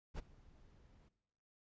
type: noise with ADSR envelope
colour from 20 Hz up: brown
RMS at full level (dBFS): -40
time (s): 0.14-1.09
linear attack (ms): 45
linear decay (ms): 21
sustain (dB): -24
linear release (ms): 12
effects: noise-tail reverb RT60 1.0 s tail -18 dB re dry + resampled to 16000 Hz